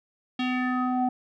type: tone with low-pass filter sweep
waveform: square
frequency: 252.4 Hz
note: B3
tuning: 38 cents sharp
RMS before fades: -26 dBFS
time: 0.39-1.09 s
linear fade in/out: 5 ms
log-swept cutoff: 3300 to 690 Hz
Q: 3.7
effects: none